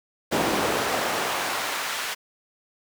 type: noise with high-pass filter sweep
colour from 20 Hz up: brown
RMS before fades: -26 dBFS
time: 0.31-2.15 s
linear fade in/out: 20 ms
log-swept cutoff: 320 to 1600 Hz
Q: 0.73
effects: none